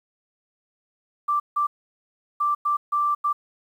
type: tone bursts at uneven times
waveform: sine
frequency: 1174.7 Hz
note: D6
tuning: in tune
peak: -19 dBFS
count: 6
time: 1.28-1.4 / 1.56-1.67 / 2.4-2.55 / 2.65-2.77 / 2.92-3.15 / 3.24-3.33 s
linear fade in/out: 10 ms
effects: 9-bit